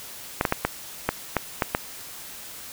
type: clicks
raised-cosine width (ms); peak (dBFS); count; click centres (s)
0.5; -5; 8; 0.411 / 0.452 / 0.524 / 0.65 / 1.09 / 1.367 / 1.622 / 1.749
effects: white hiss -40 dBFS RMS until 2.72 s